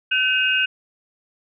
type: tone cluster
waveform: sine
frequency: 1524 / 2536 / 2826 Hz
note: G6 / D#7 / F7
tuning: -49 / +32 / +20 cents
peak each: -21 dBFS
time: 0.11-0.66 s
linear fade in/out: 10 ms
effects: none